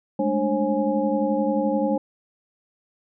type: tone cluster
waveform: sine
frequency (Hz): 206.2 / 217.7 / 295.7 / 537 / 832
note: G#3 / A3 / D4 / C5 / G#5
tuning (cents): -12 / -18 / +12 / +45 / +3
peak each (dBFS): -27 / -27 / -25 / -24 / -29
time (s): 0.19-1.98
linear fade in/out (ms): 5
effects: none